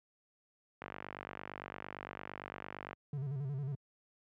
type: click train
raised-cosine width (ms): 0.5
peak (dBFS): -27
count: 104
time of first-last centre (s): 0.82-2.931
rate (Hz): 48.8
type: tone with vibrato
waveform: triangle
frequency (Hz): 138.1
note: C#3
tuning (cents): -6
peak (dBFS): -33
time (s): 3.13-3.75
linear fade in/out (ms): 2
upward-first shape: square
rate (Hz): 11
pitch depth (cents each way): 88
effects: high-pass 80 Hz 12 dB/octave